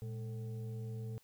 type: tone with frequency modulation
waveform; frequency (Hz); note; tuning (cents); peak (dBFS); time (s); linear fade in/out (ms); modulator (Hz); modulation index
sine; 116.54; A#2; 0; -39; 0.02-1.18; 0; 326; 0.53
effects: white hiss -69 dBFS RMS until 1.23 s